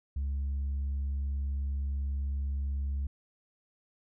sine tone with tanh clipping, 69.3 Hz, C#2, in tune, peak -30 dBFS, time 0.16-3.07 s, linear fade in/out 5 ms, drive 1 dB, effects none

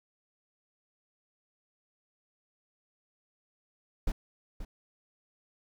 brown noise with echo, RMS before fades -28 dBFS, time 4.07-4.12 s, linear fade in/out 5 ms, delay 530 ms, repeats 1, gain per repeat -11 dB, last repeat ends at 4.65 s, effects none

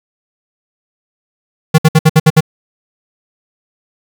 square tone bursts, 157.3 Hz, D#3, 19 cents sharp, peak -4 dBFS, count 7, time 1.74-2.407 s, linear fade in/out 10 ms, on 43 ms, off 61 ms, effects 7-bit

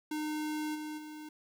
square tone with level steps, 305.2 Hz, D#4, 33 cents flat, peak -34 / -39 / -44 dBFS, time 0.11-1.29 s, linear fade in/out 5 ms, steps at 0.74 / 0.97 s, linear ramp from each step 20 ms, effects 11-bit

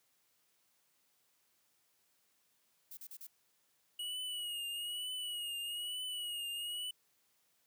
violet noise bursts, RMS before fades -49 dBFS, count 4, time 2.91-3.269 s, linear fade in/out 5 ms, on 62 ms, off 37 ms
square tone with vibrato, 2905 Hz, F#7, 32 cents flat, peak -39 dBFS, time 3.99-6.91 s, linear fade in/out 5 ms, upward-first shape triangle, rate 1.1 Hz, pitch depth 65 cents each way
effects white hiss -75 dBFS RMS until 7.66 s + high-pass 80 Hz 12 dB/octave

